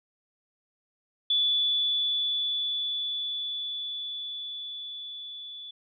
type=tone with level ramp; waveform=sine; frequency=3455 Hz; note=A7; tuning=32 cents flat; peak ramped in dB=-21 to -39 dBFS; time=1.3-5.71 s; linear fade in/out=5 ms; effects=none